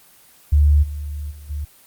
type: tone with level steps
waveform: sine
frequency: 73.42 Hz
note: D2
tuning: in tune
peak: -10 / -25 / -35 / -23 dBFS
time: 0.52-1.65 s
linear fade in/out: 10 ms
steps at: 0.82 / 1.3 / 1.49 s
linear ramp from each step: 20 ms
effects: white hiss -50 dBFS RMS until 1.86 s + Opus 24 kbps